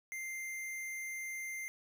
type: tone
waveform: square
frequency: 2093 Hz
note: C7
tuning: in tune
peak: -40 dBFS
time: 0.12-1.68 s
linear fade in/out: 0 ms
effects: 13-bit